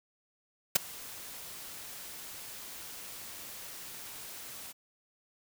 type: noise with ADSR envelope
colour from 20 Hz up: white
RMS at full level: -21 dBFS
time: 0.75-4.73 s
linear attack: 10 ms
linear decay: 11 ms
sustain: -24 dB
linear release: 24 ms
effects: none